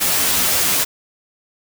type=noise with comb filter; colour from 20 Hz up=white; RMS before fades=-17 dBFS; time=0-0.85 s; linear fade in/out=20 ms; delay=11 ms; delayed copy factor=+0.85; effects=none